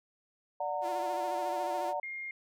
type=chord; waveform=sine; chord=D augmented; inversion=none; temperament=just; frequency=587.3 / 734.2 / 917.7 Hz; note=D5 / F#5 / A#5; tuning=0 / -14 / -27 cents; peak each=-36 / -35 / -36 dBFS; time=0.6-2 s; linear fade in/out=5 ms
type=tone with vibrato; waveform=sawtooth; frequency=349.2 Hz; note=F4; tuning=in tune; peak=-36 dBFS; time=0.81-1.94 s; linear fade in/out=50 ms; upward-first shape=sine; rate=14 Hz; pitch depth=64 cents each way
type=tone; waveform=sine; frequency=2126 Hz; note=C7; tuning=27 cents sharp; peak=-37 dBFS; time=2.03-2.31 s; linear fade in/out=2 ms
effects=none